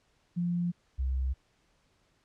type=tone pair in turn; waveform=sine; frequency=174.3 / 65.13 Hz; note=F3 / C2; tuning=-3 / -7 cents; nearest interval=octave + perfect fourth; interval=1704 cents; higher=first; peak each=-27 dBFS; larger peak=neither; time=0.36-0.72 / 0.98-1.34 s; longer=neither; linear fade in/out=20 ms; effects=pink hiss -70 dBFS RMS until 2.24 s + low-pass 7000 Hz 12 dB/octave